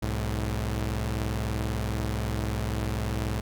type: tone pair together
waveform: sawtooth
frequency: 63.88 / 107.3 Hz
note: C2 / A2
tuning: -41 / -43 cents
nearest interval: major sixth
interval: 898 cents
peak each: -26 dBFS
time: 0.02-3.41 s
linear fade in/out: 10 ms
effects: none